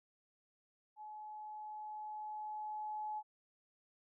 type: tone with level ramp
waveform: sine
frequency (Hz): 852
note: G#5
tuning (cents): +44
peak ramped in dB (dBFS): -47 to -38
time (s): 0.96-3.23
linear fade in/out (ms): 50
effects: none